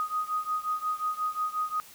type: beating tone pair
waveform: sine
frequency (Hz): 1244.5 / 1250.1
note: D#6 / D#6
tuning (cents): 0 / +8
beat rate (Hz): 5.6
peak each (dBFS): -30 / -32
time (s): 0-1.8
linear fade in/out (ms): 0
effects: white hiss -51 dBFS RMS until 1.94 s